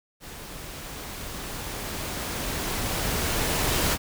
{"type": "noise with level ramp", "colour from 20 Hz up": "pink", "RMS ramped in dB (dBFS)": [-41, -23], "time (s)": [0.2, 3.98], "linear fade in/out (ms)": 50, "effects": []}